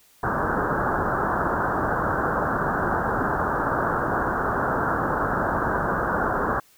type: low-pass noise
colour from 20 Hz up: white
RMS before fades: -24 dBFS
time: 0.23-6.6 s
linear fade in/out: 5 ms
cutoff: 1600 Hz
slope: 96 dB/octave
effects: white hiss -57 dBFS RMS until 6.77 s